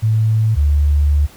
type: tone pair in turn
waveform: sine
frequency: 110 / 72.93 Hz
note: A2 / D2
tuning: 0 / -12 cents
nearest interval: perfect fifth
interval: 712 cents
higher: first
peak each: -11 / -10 dBFS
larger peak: second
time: 0.02-0.56 / 0.56-1.27 s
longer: second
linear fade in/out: 20 ms
effects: pink hiss -43 dBFS RMS until 1.36 s